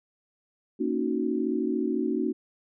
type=chord; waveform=sine; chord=D# minor seventh; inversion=second; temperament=equal; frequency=233.1 / 277.2 / 311.1 / 370 Hz; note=A#3 / C#4 / D#4 / F#4; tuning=0 / 0 / 0 / 0 cents; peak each=-30 dBFS; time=0.79-2.33 s; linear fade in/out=20 ms; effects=none